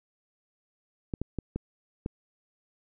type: clicks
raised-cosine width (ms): 3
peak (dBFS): -18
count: 5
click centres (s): 1.138 / 1.216 / 1.387 / 1.56 / 2.061
effects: none